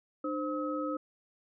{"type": "tone cluster", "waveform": "sine", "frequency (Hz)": [300.7, 522, 1280], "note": ["D4", "C5", "D#6"], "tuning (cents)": [41, -4, 49], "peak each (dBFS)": [-34, -36, -37], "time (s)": [0.24, 0.97], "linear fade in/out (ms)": 5, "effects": []}